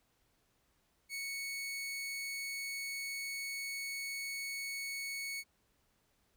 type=tone; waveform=sawtooth; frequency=2217 Hz; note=C#7; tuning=in tune; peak=-35 dBFS; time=1.09-5.44 s; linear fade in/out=50 ms; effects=pink hiss -75 dBFS RMS until 6.36 s